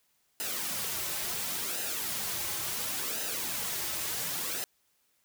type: noise with flanger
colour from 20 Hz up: white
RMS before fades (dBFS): -34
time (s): 0.4-4.64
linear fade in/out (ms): 0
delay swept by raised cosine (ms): 0.88 to 4.28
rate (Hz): 0.71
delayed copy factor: -0.6
effects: white hiss -72 dBFS RMS until 5.24 s